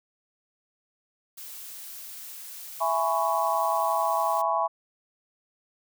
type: noise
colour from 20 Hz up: blue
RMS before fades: -41 dBFS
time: 1.37-4.42 s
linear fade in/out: 10 ms
type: chord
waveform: sine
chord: C# minor seventh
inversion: first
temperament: just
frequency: 665.2 / 831.5 / 997.9 / 1108.7 Hz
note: E5 / G#5 / B5 / C#6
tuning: +16 / +2 / +18 / 0 cents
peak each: -28 dBFS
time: 2.8-4.68 s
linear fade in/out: 20 ms
effects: none